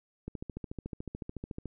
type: click train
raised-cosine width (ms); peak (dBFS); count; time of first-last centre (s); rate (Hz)
3; -25; 20; 0.28-1.657; 13.8
effects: none